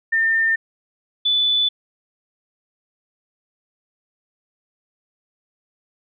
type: tone pair in turn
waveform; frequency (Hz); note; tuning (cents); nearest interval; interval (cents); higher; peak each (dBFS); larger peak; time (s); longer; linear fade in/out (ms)
sine; 1806 / 3483; A6 / A7; +45 / -18; major seventh; 1137; second; -15; neither; 0.12-0.56 / 1.25-1.69; neither; 10
effects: none